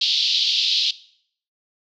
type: band-pass noise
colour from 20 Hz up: pink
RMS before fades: -20 dBFS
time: 0.01-0.91 s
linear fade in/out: 5 ms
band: 3100 to 4800 Hz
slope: 48 dB/octave
effects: noise-tail reverb RT60 0.6 s tail -18 dB re dry